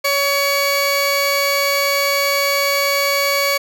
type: tone pair together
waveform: 25% pulse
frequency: 563 / 2255 Hz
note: C#5 / C#7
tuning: +27 / +29 cents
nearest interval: 2 octaves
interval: 2402 cents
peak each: -14 dBFS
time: 0.04-3.58 s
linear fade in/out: 10 ms
effects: none